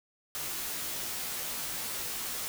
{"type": "noise with comb filter", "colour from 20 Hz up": "white", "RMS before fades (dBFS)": -36, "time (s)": [0.35, 2.48], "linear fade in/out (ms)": 0, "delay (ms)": 15, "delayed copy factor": -0.85, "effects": []}